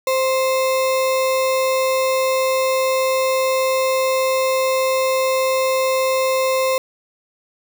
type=tone with sample-and-hold; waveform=sine; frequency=523.3 Hz; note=C5; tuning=in tune; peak=-15 dBFS; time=0.07-6.78 s; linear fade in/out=2 ms; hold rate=1575 Hz; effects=none